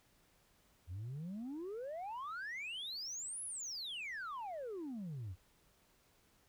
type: exponential two-way sweep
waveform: sine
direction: up then down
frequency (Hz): 82.41 to 10990 to 82.41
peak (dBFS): -39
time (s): 0.87-5.36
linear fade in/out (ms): 50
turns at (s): 3.44
effects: tanh soft clip ceiling -40 dBFS + pink hiss -71 dBFS RMS until 6.48 s